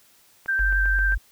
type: click train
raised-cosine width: 0.5 ms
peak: -25 dBFS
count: 6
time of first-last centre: 0.46-1.122 s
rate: 7.55 Hz
type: tone with vibrato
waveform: sine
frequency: 1568 Hz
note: G6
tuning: in tune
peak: -20 dBFS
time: 0.48-1.15 s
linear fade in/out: 10 ms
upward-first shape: triangle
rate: 11 Hz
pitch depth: 17 cents each way
type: tone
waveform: sine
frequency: 48 Hz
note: G1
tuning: 36 cents flat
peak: -21 dBFS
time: 0.59-1.18 s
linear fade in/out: 10 ms
effects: white hiss -57 dBFS RMS until 1.31 s